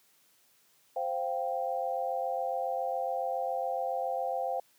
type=chord; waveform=sine; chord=C suspended fourth; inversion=none; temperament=just; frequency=523.3 / 697.7 / 784.9 Hz; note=C5 / F5 / G5; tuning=0 / -2 / +2 cents; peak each=-34 dBFS; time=0.96-4.6 s; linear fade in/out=5 ms; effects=white hiss -66 dBFS RMS until 4.78 s + high-pass 100 Hz 12 dB/octave

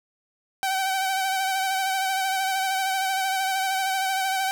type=tone with vibrato; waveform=sawtooth; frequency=766 Hz; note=G5; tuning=40 cents flat; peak=-19 dBFS; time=0.63-4.51 s; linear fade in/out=0 ms; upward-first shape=sine; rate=13 Hz; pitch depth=33 cents each way; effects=none

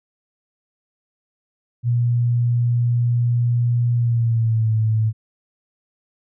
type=tone with pitch glide; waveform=sine; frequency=120 to 110.04 Hz; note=B2 to A2; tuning=-49 to +1 cents; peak=-15 dBFS; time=1.83-5.13 s; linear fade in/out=50 ms; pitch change=-150 cents; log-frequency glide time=3.94-4.73 s; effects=none

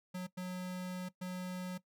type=tone bursts at uneven times; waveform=square; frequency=182.5 Hz; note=F#3; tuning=24 cents flat; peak=-39 dBFS; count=3; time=0.14-0.27 / 0.37-1.09 / 1.21-1.78 s; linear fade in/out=10 ms; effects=noise-tail reverb RT60 0.1 s tail -18 dB re dry

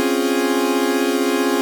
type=chord; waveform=40% pulse; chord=Db major seventh; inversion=third; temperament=equal; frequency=261.6 / 277.2 / 349.2 / 415.3 Hz; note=C4 / Db4 / F4 / Ab4; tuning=0 / 0 / 0 / 0 cents; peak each=-21 dBFS; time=0-1.61 s; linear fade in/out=0 ms; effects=none

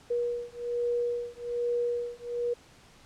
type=beating tone pair; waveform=sine; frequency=479.1 / 480.3 Hz; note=A#4 / B4; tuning=+47 / -48 cents; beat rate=1.2 Hz; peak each=-31 dBFS; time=0.1-2.54 s; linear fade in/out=10 ms; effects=pink hiss -56 dBFS RMS until 3.05 s + low-pass 8000 Hz 12 dB/octave

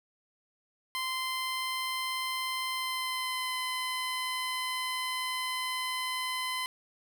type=tone with pitch glide; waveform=15% pulse; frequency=1037 to 1022.1 Hz; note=C6 to C6; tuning=-16 to -41 cents; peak=-25 dBFS; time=0.95-6.66 s; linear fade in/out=0 ms; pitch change=-25 cents; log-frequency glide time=2.73-3.57 s; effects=none

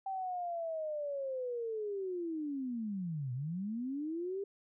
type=linear two-way sweep; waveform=sine; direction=down then up; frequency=780 to 120 to 404.4 Hz; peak=-35 dBFS; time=0.06-4.44 s; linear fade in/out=5 ms; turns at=3.33 s; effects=none

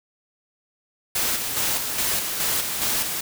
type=noise with tremolo; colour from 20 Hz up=white; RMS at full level=-23 dBFS; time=1.15-3.21 s; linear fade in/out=5 ms; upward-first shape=square; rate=2.4 Hz; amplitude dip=40%; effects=none

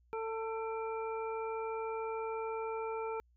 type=harmonic tone with a mistuned harmonic; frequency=446.6 Hz; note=A4; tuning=26 cents sharp; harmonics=1 / 2 / 3 / 5; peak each=-37 / -41 / -45 / -50 dBFS; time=0.13-3.2 s; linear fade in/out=0 ms; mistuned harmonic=5; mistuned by=+98 cents; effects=added 60 Hz sine -65 dBFS peak until 3.36 s

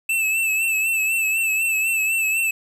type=tone with vibrato; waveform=square; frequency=2637 Hz; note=E7; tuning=in tune; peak=-19 dBFS; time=0.09-2.51 s; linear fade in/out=5 ms; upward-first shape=sine; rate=4 Hz; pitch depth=44 cents each way; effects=8-bit

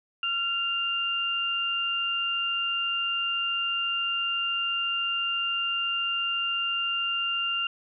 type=tone pair together; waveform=sine; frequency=1377.4 / 2794 Hz; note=F6 / F7; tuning=-24 / 0 cents; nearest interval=octave; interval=1224 cents; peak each=-32 / -26 dBFS; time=0.23-7.67 s; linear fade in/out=2 ms; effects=none

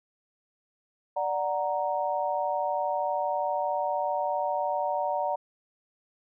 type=chord; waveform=sine; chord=D augmented; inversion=none; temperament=equal; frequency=587.3 / 740 / 932.3 Hz; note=D5 / F#5 / A#5; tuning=0 / 0 / 0 cents; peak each=-30 dBFS; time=1.16-5.36 s; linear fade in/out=10 ms; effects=none

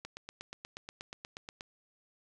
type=click train; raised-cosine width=0.2 ms; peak=-25 dBFS; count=14; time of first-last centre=0.05-1.609 s; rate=8.34 Hz; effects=none

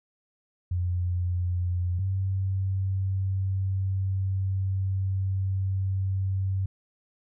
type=tone pair in turn; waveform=sine; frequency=89.1 / 95.77 Hz; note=F2 / G2; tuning=+35 / -40 cents; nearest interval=minor second; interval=125 cents; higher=second; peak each=-24 dBFS; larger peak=neither; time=0.71-1.99 / 1.99-6.66 s; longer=second; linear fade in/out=5 ms; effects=none

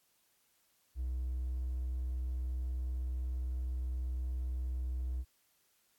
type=tone with hard clipping; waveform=triangle; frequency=62.9 Hz; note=B1; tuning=32 cents sharp; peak=-34 dBFS; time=0.95-5.25 s; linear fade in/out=50 ms; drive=4 dB; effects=white hiss -73 dBFS RMS until 5.98 s + AAC 64 kbps

